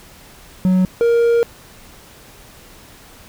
triangle tone pair in turn, 185 / 468.3 Hz, F#3 / A#4, 0 / +8 cents, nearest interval octave + major third, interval 1608 cents, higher second, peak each -9 dBFS, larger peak neither, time 0.65-0.85 / 1.01-1.43 s, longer second, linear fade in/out 0 ms, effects pink hiss -43 dBFS RMS until 3.28 s

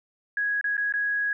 sine tone with dropouts, 1661.2 Hz, G#6, in tune, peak -23 dBFS, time 0.37-1.33 s, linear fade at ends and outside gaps 2 ms, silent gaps 0.612-0.642 / 0.769-0.778 / 0.924-0.938 s, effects none

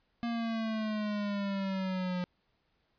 square exponential sweep, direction down, 236.1 to 178.7 Hz, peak -32 dBFS, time 0.23-2.24 s, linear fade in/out 0 ms, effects pink hiss -75 dBFS RMS until 2.98 s + resampled to 11025 Hz

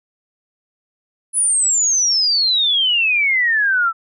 sine exponential sweep, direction down, 10190 to 1313 Hz, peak -13 dBFS, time 1.33-3.93 s, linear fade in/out 50 ms, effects none

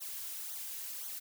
blue noise with flanger, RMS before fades -42 dBFS, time 0-1.2 s, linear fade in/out 20 ms, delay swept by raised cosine 0.39 to 4.19 ms, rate 1.9 Hz, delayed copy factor -0.8, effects none

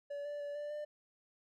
triangle tone with pitch steps, 573 / 584 / 577 / 588 / 596 Hz, D5 / D5 / D5 / D5 / D5, -43 / -10 / -31 / +2 / +25 cents, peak -37 dBFS, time 0.1-0.85 s, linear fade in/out 10 ms, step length 150 ms, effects none

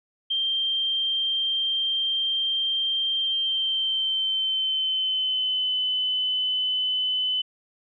sine tone with pitch glide, 3165 to 3020 Hz, G7 to F#7, +16 to +35 cents, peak -22 dBFS, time 0.3-7.42 s, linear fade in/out 10 ms, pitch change -81 cents, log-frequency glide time 3.13-5.76 s, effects none

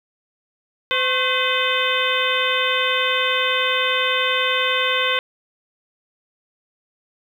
harmonic tone with a mistuned harmonic, 510 Hz, C5, 44 cents flat, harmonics 1 / 2 / 3 / 4 / 5 / 6 / 7, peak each -25 / -25 / -25 / -25 / -25 / -25 / -25 dBFS, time 0.91-5.19 s, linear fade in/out 0 ms, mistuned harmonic 2, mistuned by +100 cents, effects 8-bit

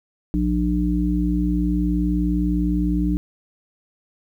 harmonic tone, 59.9 Hz, A#1, 48 cents sharp, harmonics 1 / 3 / 5, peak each -22 / -22 / -22 dBFS, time 0.34-3.17 s, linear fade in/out 0 ms, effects 9-bit

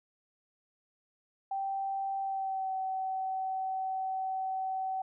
sine tone with pitch glide, 780 to 760.4 Hz, G5 to F#5, -9 to +47 cents, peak -31 dBFS, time 1.51-5.02 s, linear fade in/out 5 ms, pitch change -44 cents, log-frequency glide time 2.21-2.73 s, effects none

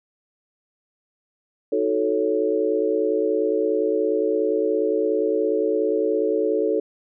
sine chord, D# half-diminished seventh, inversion none, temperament equal with one note detuned, 312.9 / 370 / 440 / 554.4 Hz, D#4 / F#4 / A4 / C#5, +10 / 0 / 0 / 0 cents, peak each -26 / -26 / -21 / -26 dBFS, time 1.72-6.8 s, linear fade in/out 5 ms, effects none

